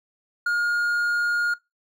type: tone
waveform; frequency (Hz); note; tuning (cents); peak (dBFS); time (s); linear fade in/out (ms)
triangle; 1424; F6; +33; -18; 0.46-1.54; 5
effects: noise-tail reverb RT60 0.2 s tail -21 dB re dry